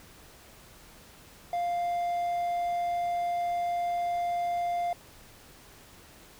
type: tone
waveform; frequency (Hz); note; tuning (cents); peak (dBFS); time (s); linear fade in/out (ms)
triangle; 698.5; F5; 0; -25; 1.53-4.93; 2
effects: pink hiss -53 dBFS RMS until 6.39 s